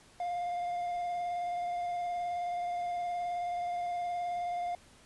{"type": "tone with vibrato", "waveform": "triangle", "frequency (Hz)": 704, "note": "F5", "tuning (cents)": 14, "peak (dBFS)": -30, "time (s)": [0.2, 4.75], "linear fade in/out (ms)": 2, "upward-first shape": "sine", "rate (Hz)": 19, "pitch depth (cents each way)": 18, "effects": ["pink hiss -59 dBFS RMS until 5.05 s", "resampled to 24000 Hz"]}